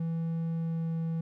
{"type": "tone with pitch glide", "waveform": "triangle", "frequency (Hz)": [164.81, 163.86], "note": ["E3", "E3"], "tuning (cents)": [0, -10], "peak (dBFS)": -27, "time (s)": [0, 1.21], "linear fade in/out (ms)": 5, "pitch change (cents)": -10, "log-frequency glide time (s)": [0.54, 0.95], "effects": []}